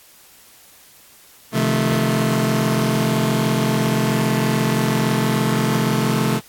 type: chord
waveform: sawtooth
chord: F dominant seventh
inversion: second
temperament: just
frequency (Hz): 130.96 / 157.15 / 174.61 / 218.3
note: C3 / Eb3 / F3 / A3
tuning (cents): +2 / +18 / 0 / -13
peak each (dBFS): -17 / -20 / -21 / -16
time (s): 1.52-6.41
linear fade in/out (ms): 50
effects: white hiss -48 dBFS RMS until 6.48 s + AAC 64 kbps